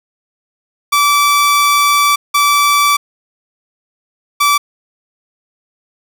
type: tone bursts at uneven times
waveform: sawtooth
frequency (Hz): 1158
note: D6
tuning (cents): -25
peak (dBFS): -5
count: 3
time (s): 0.92-2.16 / 2.34-2.97 / 4.4-4.58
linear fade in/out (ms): 10
effects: none